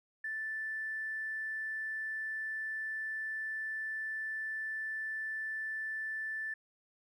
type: tone with tanh clipping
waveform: triangle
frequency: 1760 Hz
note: A6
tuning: in tune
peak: -35 dBFS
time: 0.24-6.54 s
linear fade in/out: 5 ms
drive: 2 dB
effects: none